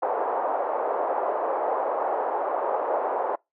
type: band-pass noise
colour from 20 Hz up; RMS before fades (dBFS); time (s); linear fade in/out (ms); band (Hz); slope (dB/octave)
pink; -26; 0.02-3.36; 10; 480 to 960; 24
effects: noise-tail reverb RT60 0.2 s tail -26 dB re dry + high-pass 300 Hz 12 dB/octave